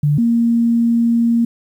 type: tone pair in turn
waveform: sine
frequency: 146.83 / 233.1 Hz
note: D3 / A#3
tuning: 0 / 0 cents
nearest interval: minor sixth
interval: 800 cents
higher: second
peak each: -11 dBFS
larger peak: neither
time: 0.03-0.18 / 0.18-1.45 s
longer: second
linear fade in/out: 5 ms
effects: 8-bit